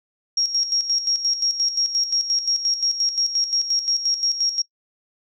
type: tone with tremolo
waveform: sine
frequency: 5588 Hz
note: F8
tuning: in tune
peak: -17 dBFS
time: 0.37-4.62 s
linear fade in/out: 5 ms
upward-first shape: square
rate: 5.7 Hz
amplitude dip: 65%
effects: noise-tail reverb RT60 0.1 s tail -22 dB re dry